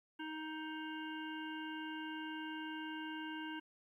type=harmonic tone; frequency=312.9 Hz; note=D#4; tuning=10 cents sharp; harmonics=1 / 3 / 5 / 7 / 9 / 10; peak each=-44 / -49 / -48 / -58 / -52 / -62 dBFS; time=0.19-3.6 s; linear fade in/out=10 ms; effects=13-bit